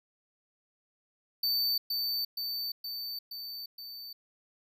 square tone with echo, 4560 Hz, C#8, 48 cents sharp, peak -27 dBFS, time 1.43-1.78 s, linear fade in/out 5 ms, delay 470 ms, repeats 5, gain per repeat -3 dB, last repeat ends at 4.13 s, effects none

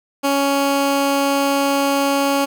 15% pulse tone, 278.6 Hz, C#4, 9 cents sharp, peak -9 dBFS, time 0.23-2.46 s, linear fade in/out 20 ms, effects none

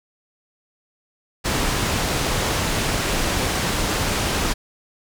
pink low-pass noise, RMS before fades -22 dBFS, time 1.44-4.54 s, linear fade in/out 20 ms, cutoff 9100 Hz, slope 12 dB/octave, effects none

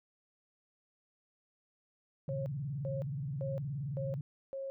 sine tone with vibrato, 138.59 Hz, C#3, in tune, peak -35 dBFS, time 2.28-4.21 s, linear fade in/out 2 ms, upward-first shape square, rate 19 Hz, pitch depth 160 cents each way
sine tone bursts, 542 Hz, C#5, 39 cents flat, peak -37 dBFS, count 5, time 2.29-4.7 s, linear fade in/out 0 ms, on 170 ms, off 390 ms
effects none

